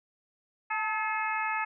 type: harmonic tone with a mistuned harmonic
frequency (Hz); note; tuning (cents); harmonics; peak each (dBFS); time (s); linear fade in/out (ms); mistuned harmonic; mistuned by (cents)
428.8; A4; -45; 2 / 3 / 4 / 5 / 6; -32 / -34 / -35 / -36 / -37; 0.7-1.65; 10; 2; +46
effects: none